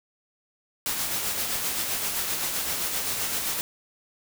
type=noise with tremolo; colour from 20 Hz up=white; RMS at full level=-27 dBFS; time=0.86-3.61 s; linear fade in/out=0 ms; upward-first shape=sine; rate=7.7 Hz; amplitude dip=35%; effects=none